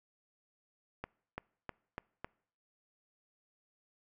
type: accelerating click train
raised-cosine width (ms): 0.5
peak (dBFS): -24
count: 5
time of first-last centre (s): 1.04-2.245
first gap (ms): 340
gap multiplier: 0.92
effects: noise-tail reverb RT60 0.6 s tail -25 dB re dry